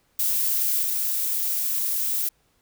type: noise with level steps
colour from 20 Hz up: violet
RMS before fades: -23 / -25 dBFS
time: 0.19-2.29 s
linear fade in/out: 5 ms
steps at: 0.82 s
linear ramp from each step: 10 ms
effects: pink hiss -66 dBFS RMS until 2.61 s